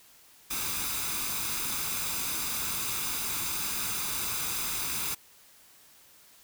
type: noise with comb filter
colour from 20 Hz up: white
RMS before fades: -32 dBFS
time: 0.5-5.15 s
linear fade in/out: 10 ms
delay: 0.81 ms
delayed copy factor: +0.55
effects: white hiss -57 dBFS RMS until 6.43 s